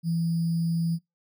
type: tone with sample-and-hold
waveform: sine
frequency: 166.5 Hz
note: E3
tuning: 18 cents sharp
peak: -23 dBFS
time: 0.03-0.99 s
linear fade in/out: 50 ms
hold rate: 4900 Hz
effects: noise-tail reverb RT60 0.2 s tail -23 dB re dry